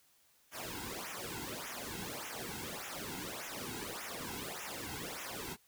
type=noise with flanger; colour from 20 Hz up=pink; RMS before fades=-43 dBFS; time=0.51-5.57 s; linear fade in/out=50 ms; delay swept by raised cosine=0.22 to 1.72 ms; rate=1.7 Hz; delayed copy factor=-1; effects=white hiss -69 dBFS RMS until 5.67 s